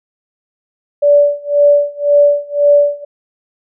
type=tone with tremolo; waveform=sine; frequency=579 Hz; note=D5; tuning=25 cents flat; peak=-4 dBFS; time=1.02-3.05 s; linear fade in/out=10 ms; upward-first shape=sine; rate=1.9 Hz; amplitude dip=95%; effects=none